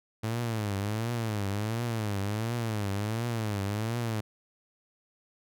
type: tone with vibrato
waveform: sawtooth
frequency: 108.4 Hz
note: A2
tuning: 25 cents flat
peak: -25 dBFS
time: 0.23-4.21 s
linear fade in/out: 10 ms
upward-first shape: triangle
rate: 1.4 Hz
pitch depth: 190 cents each way
effects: none